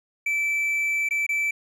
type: tone with dropouts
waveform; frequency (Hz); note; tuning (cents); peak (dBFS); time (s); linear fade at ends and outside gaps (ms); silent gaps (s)
triangle; 2321; D7; -21; -20; 0.26-1.51; 5; 1.089-1.108 / 1.266-1.29
effects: none